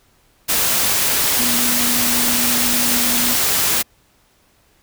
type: tone in noise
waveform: sine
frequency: 242.2 Hz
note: B3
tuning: 34 cents flat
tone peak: -24 dBFS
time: 1.38-3.35 s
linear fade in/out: 20 ms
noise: white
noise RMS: -17 dBFS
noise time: 0.48-3.83 s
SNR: -10 dB
effects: pink hiss -57 dBFS RMS until 4.82 s